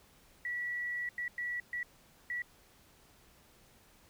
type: tone bursts at uneven times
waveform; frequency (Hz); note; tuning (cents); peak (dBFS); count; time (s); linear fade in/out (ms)
sine; 1943; B6; -29; -34; 5; 0.45-1.09 / 1.18-1.28 / 1.38-1.6 / 1.73-1.83 / 2.3-2.42; 2
effects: pink hiss -63 dBFS RMS until 4.09 s